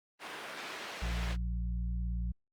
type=band-pass noise; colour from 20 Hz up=white; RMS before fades=-43 dBFS; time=0.19-1.37 s; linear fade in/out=50 ms; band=270 to 2700 Hz; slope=12 dB/octave
type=harmonic tone; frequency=58.27 Hz; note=A#1; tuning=in tune; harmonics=1 / 2 / 3; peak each=-32 / -44 / -42 dBFS; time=1.02-2.32 s; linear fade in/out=5 ms
effects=Opus 32 kbps